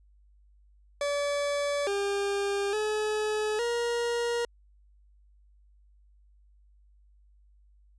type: tone with pitch steps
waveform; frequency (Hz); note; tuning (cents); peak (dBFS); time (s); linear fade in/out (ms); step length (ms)
40% pulse; 574 / 400.7 / 426.9 / 473.3; D5 / G4 / G#4 / A#4; -40 / +38 / +48 / +26; -26; 1.01-4.45; 2; 860
effects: added 50 Hz sine -57 dBFS peak until 7.98 s + resampled to 22050 Hz